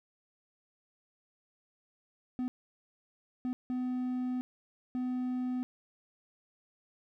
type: tone bursts at uneven times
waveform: triangle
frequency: 251.8 Hz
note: B3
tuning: 34 cents sharp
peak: -29 dBFS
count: 4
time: 2.39-2.48 / 3.45-3.53 / 3.7-4.41 / 4.95-5.63 s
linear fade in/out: 0 ms
effects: none